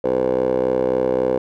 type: tone with band-pass filter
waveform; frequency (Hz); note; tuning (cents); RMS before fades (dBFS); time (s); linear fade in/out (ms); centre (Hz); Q
10% pulse; 63.7; C2; -46; -19; 0.04-1.38; 5; 520; 7.8
effects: none